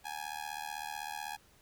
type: tone with amplitude modulation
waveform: sawtooth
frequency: 830.6 Hz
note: G#5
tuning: in tune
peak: -31 dBFS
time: 0.04-1.37 s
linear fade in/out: 20 ms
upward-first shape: sine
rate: 75.9 Hz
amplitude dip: 95%
effects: pink hiss -64 dBFS RMS until 1.61 s